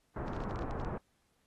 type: low-pass noise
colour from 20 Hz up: pink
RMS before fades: -38 dBFS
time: 0.16-0.98 s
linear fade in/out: 5 ms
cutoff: 1300 Hz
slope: 24 dB/octave
type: clicks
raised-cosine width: 0.2 ms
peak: -34 dBFS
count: 12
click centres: 0.281 / 0.334 / 0.365 / 0.404 / 0.438 / 0.51 / 0.559 / 0.591 / 0.622 / 0.71 / 0.8 / 0.848 s
effects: pink hiss -75 dBFS RMS until 1.46 s + AAC 32 kbps